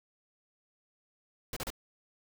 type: noise bursts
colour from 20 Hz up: pink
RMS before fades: -37 dBFS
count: 3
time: 1.53-1.703 s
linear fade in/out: 2 ms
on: 35 ms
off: 34 ms
effects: none